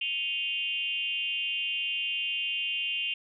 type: tone with frequency modulation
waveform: sine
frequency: 2794 Hz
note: F7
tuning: in tune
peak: -28 dBFS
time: 0.01-3.14 s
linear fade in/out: 5 ms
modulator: 293 Hz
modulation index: 1
effects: none